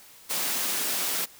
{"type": "high-pass noise", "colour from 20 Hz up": "white", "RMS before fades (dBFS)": -28, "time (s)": [0.29, 1.26], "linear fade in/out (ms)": 20, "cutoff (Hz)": 170, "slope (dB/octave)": 24, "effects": ["white hiss -51 dBFS RMS until 1.39 s"]}